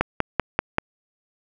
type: click train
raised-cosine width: 0.5 ms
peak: -3 dBFS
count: 5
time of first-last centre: 0.01-0.784 s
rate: 5.17 Hz
effects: none